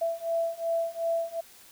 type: beating tone pair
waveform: sine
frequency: 665 / 667.7 Hz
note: E5 / E5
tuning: +15 / +22 cents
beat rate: 2.7 Hz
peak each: -30 / -29 dBFS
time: 0.01-1.41 s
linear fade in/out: 10 ms
effects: white hiss -53 dBFS RMS until 1.71 s